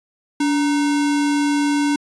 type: tone with sample-and-hold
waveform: sine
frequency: 288.8 Hz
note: D4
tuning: 29 cents flat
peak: -15 dBFS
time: 0.4-1.96 s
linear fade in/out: 5 ms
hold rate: 1225 Hz
effects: resampled to 22050 Hz